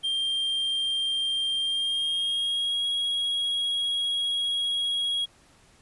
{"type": "tone with pitch glide", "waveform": "triangle", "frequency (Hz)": [3183, 3305], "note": ["G7", "G#7"], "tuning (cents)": [26, -9], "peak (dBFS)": -23, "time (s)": [0.03, 5.26], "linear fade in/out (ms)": 20, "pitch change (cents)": 65, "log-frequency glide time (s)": [1.59, 2.84], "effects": ["pink hiss -58 dBFS RMS until 5.81 s", "resampled to 24000 Hz"]}